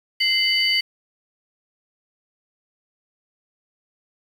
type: tone cluster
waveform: sine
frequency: 2078 / 2985 / 4598 Hz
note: C7 / F#7 / D8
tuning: -12 / +15 / -37 cents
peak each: -21 dBFS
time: 0.2-0.81 s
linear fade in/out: 10 ms
effects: tanh soft clip ceiling -7 dBFS + 7-bit